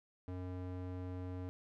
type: tone with band-pass filter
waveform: square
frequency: 91 Hz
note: F#2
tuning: 28 cents flat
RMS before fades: -43 dBFS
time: 0.28-1.49 s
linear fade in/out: 0 ms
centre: 270 Hz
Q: 0.54
effects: none